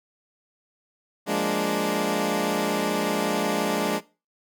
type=chord; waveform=15% pulse; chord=Bb dominant seventh; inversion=second; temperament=equal; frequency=174.61 / 207.7 / 233.1 / 293.7 Hz; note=F3 / Ab3 / Bb3 / D4; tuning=0 / 0 / 0 / 0 cents; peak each=-25 / -20 / -25 / -21 dBFS; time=1.26-4.01 s; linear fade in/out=50 ms; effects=noise-tail reverb RT60 0.3 s tail -19 dB re dry